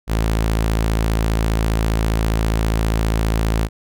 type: tone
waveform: sawtooth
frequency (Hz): 54.9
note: A1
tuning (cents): -3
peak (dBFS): -12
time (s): 0.07-3.69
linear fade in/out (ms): 50
effects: none